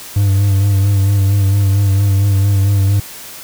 triangle tone with vibrato, 99 Hz, G2, 18 cents sharp, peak -7 dBFS, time 0.16-3 s, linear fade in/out 5 ms, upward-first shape sine, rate 4.4 Hz, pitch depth 39 cents each way, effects white hiss -32 dBFS RMS until 3.43 s

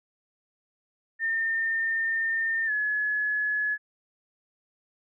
sine tone with pitch glide, 1812 to 1700.4 Hz, A#6 to G#6, -50 to +40 cents, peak -24 dBFS, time 1.19-3.78 s, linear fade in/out 50 ms, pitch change -110 cents, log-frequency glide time 2.66-2.71 s, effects none

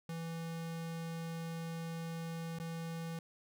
square tone with dropouts, 165.3 Hz, E3, 5 cents sharp, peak -40 dBFS, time 0.09-3.19 s, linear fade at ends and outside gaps 2 ms, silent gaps 2.587-2.599 s, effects none

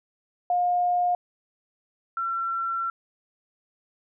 sine tone pair in turn, 712 / 1354.6 Hz, F5 / E6, +33 / +47 cents, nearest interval major seventh, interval 1114 cents, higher second, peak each -20 / -25 dBFS, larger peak first, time 0.5-1.15 / 2.17-2.9 s, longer second, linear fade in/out 2 ms, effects none

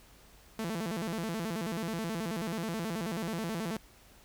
sawtooth tone with vibrato, 193.1 Hz, G3, 26 cents flat, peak -29 dBFS, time 0.59-3.77 s, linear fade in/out 2 ms, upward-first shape square, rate 9.3 Hz, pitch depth 240 cents each way, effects added 50 Hz sine -61 dBFS peak until 4.24 s + pink hiss -59 dBFS RMS until 4.24 s

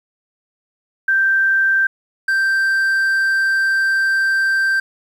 sine / triangle tone pair in turn, 1568 / 1568 Hz, G6 / G6, 0 / 0 cents, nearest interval unison, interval 0 cents, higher neither, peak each -12 dBFS, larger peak neither, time 1.08-1.87 / 2.28-4.8 s, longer second, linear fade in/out 5 ms, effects 8-bit

